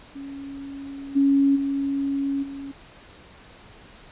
sine tone with level steps, 277.2 Hz, C#4, in tune, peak -33 / -15 / -22 / -32 dBFS, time 0.15-2.72 s, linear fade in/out 10 ms, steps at 1.15 / 1.55 / 2.42 s, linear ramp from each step 20 ms, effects pink hiss -48 dBFS RMS until 4.11 s + resampled to 8000 Hz

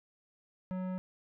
sine tone with tanh clipping, 185 Hz, F#3, in tune, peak -36 dBFS, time 0.71-0.98 s, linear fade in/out 0 ms, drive 15 dB, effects none

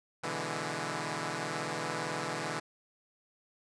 5% pulse chord, E dominant seventh, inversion second, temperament equal, 123.47 / 146.83 / 164.81 / 207.7 Hz, B2 / D3 / E3 / G#3, 0 / 0 / 0 / 0 cents, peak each -30 / -27 / -26 / -31 dBFS, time 0.23-2.6 s, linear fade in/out 10 ms, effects resampled to 22050 Hz

